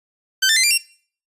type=tone with pitch steps; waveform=15% pulse; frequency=1542 / 1781.6 / 2058 / 2378 / 2748 Hz; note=G6 / A6 / C7 / D7 / F7; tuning=-29 / +21 / -29 / +21 / -29 cents; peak=-7 dBFS; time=0.42-0.78 s; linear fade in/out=10 ms; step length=72 ms; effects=noise-tail reverb RT60 0.5 s tail -22 dB re dry + resampled to 32000 Hz